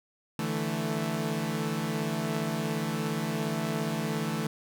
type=chord; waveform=sawtooth; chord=D suspended second; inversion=none; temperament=equal with one note detuned; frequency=147.6 / 164.81 / 220 Hz; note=D3 / E3 / A3; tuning=+9 / 0 / 0 cents; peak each=-31 / -29 / -28 dBFS; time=0.39-4.47 s; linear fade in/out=2 ms; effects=none